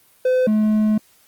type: tone pair in turn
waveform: triangle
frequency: 510 / 214.4 Hz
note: C5 / A3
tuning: -44 / -45 cents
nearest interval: octave + minor third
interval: 1501 cents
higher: first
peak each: -12 dBFS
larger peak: neither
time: 0.25-0.47 / 0.47-0.98 s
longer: second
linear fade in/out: 5 ms
effects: white hiss -55 dBFS RMS until 1.27 s + Opus 32 kbps